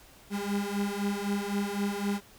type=beating tone pair; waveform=35% pulse; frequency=200 / 203.9 Hz; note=G3 / G#3; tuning=+35 / -32 cents; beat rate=3.9 Hz; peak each=-30 dBFS; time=0.3-2.21 s; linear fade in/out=50 ms; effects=pink hiss -55 dBFS RMS until 2.38 s